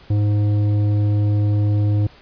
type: tone with tanh clipping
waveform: sine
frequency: 103.83 Hz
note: G#2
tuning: in tune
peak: -16 dBFS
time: 0.1-2.07 s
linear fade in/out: 5 ms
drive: 10 dB
effects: pink hiss -47 dBFS RMS until 2.21 s + resampled to 11025 Hz